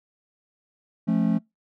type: chord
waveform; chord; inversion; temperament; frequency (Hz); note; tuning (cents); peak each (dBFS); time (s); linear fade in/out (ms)
triangle; F augmented; none; just; 174.61 / 218.3 / 272.8; F3 / A3 / C#4; 0 / -13 / -28; -22 / -20 / -25; 1.07-1.39; 20
effects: noise-tail reverb RT60 0.2 s tail -26 dB re dry